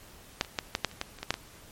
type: clicks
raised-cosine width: 0.2 ms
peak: -7 / -25 / -10 / -9 / -7 / -29 / -13 / -27 / -17 / -7 / -15 dBFS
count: 11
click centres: 0.411 / 0.448 / 0.588 / 0.751 / 0.847 / 0.914 / 1.014 / 1.187 / 1.23 / 1.306 / 1.341 s
effects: pink hiss -52 dBFS RMS until 1.71 s + MP3 64 kbps